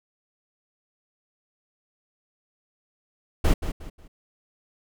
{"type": "noise with echo", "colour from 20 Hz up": "brown", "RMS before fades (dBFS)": -17, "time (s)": [3.44, 3.54], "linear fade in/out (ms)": 10, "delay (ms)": 180, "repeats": 3, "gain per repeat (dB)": -10, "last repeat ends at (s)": 4.08, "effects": []}